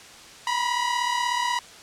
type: tone pair together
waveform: sawtooth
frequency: 959.5 / 996 Hz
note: A#5 / B5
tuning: +50 / +14 cents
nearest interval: minor second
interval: 64 cents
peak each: -21 / -23 dBFS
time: 0.47-1.59 s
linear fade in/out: 2 ms
effects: white hiss -45 dBFS RMS until 1.82 s + low-pass 7000 Hz 12 dB/octave